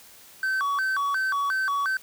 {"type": "tone with vibrato", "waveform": "triangle", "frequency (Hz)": 1318.5, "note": "E6", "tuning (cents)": 0, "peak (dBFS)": -21, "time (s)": [0.43, 1.97], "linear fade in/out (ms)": 2, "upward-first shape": "square", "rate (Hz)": 2.8, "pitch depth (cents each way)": 270, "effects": ["white hiss -50 dBFS RMS until 2.02 s"]}